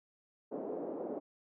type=band-pass noise; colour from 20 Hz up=white; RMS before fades=-40 dBFS; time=0.51-1.2 s; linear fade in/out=20 ms; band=260 to 560 Hz; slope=24 dB/octave; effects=none